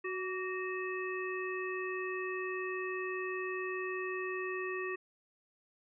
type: harmonic tone with a mistuned harmonic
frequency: 370.5 Hz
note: F#4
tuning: 2 cents sharp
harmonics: 1 / 3 / 5 / 7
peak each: -37 / -43 / -41 / -44 dBFS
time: 0.04-4.96 s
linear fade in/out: 10 ms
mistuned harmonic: 3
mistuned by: +52 cents
effects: none